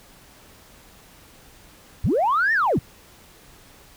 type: linear two-way sweep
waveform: sine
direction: up then down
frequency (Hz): 53.6 to 1864.7 to 73.2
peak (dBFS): -16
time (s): 2.04-2.79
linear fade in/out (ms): 5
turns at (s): 2.53
effects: tanh soft clip ceiling -13 dBFS + pink hiss -50 dBFS RMS until 3.96 s